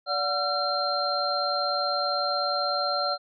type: tone cluster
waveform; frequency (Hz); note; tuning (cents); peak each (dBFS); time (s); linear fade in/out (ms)
sine; 579 / 731 / 1358 / 4161; D5 / F#5 / F6 / C8; -25 / -21 / -49 / -10; -30 / -30 / -29 / -29; 0.06-3.18; 50
effects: none